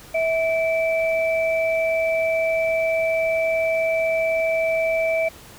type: tone pair together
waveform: sine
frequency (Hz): 650.5 / 2318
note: E5 / D7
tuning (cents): -23 / -23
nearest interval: octave + minor seventh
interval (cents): 2200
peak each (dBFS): -19 / -25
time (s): 0.14-5.29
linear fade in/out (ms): 10
effects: pink hiss -44 dBFS RMS until 5.58 s